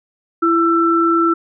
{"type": "tone pair together", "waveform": "sine", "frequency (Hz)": [333.9, 1335.6], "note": ["E4", "E6"], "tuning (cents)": [22, 22], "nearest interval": "2 octaves", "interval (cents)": 2400, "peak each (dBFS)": -14, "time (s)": [0.42, 1.34], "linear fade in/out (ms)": 10, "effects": []}